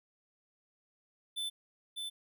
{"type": "tone with echo", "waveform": "square", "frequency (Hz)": 3520, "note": "A7", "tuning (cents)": 0, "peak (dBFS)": -35, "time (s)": [1.36, 1.5], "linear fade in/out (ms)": 20, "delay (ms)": 600, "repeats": 1, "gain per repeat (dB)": -3, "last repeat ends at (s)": 2.1, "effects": []}